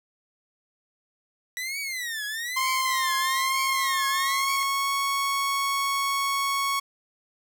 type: tone with vibrato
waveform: sawtooth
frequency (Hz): 1948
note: B6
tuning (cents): -24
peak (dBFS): -26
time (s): 1.57-4.63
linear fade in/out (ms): 0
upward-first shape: triangle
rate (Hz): 1.1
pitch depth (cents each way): 280
type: tone with pitch glide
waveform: sawtooth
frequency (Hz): 1046.5 to 1106.8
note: C6 to C#6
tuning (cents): 0 to -3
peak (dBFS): -20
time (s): 2.56-6.8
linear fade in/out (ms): 10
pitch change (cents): +97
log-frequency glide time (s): 2.89-4.92
effects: none